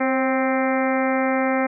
harmonic tone with a mistuned harmonic, 261.6 Hz, C4, in tune, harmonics 1 / 2 / 3 / 4 / 5 / 6 / 7 / 8 / 9, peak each -22 / -23 / -26 / -32 / -30 / -33 / -32 / -30 / -36 dBFS, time 0-1.67 s, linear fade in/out 10 ms, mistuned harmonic 2, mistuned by +31 cents, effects none

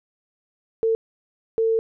sine tone bursts at uneven times, 450 Hz, A4, 39 cents sharp, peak -17 dBFS, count 2, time 0.83-0.95 / 1.58-1.79 s, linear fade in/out 0 ms, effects none

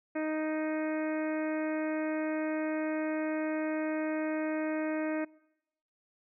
harmonic tone, 311.1 Hz, D#4, in tune, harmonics 1 / 2 / 3 / 4 / 5 / 6 / 7 / 8, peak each -32 / -35 / -45 / -47 / -44 / -46 / -47 / -50 dBFS, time 0.15-5.25 s, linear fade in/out 10 ms, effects noise-tail reverb RT60 0.9 s tail -24 dB re dry

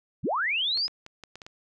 sine linear sweep, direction up, 66.8 to 5160 Hz, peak -24 dBFS, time 0.23-0.88 s, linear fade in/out 20 ms
clicks, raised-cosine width 0.2 ms, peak -25 dBFS, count 7, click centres 0.774 / 0.88 / 1.064 / 1.237 / 1.356 / 1.418 / 1.465 s
effects none

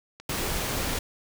clicks, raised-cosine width 0.2 ms, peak -25 dBFS, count 2, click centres 0.2 / 0.309 s
pink noise, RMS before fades -29 dBFS, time 0.29-0.99 s, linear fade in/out 5 ms
effects none

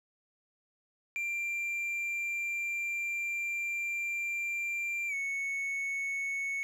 triangle tone with pitch glide, 2370 to 2211 Hz, D7 to C#7, +15 to -5 cents, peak -30 dBFS, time 1.16-6.63 s, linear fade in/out 0 ms, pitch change -120 cents, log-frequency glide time 5.08-5.14 s, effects none

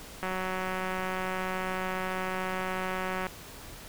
click train, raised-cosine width 0.5 ms, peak -18 dBFS, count 566, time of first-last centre 0.23-3.268 s, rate 186 Hz, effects pink hiss -46 dBFS RMS until 3.88 s

